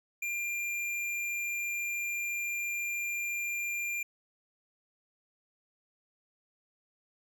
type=tone with tanh clipping; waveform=sine; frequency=2391 Hz; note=D7; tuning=30 cents sharp; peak=-33 dBFS; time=0.22-4.03 s; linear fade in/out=5 ms; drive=18 dB; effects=none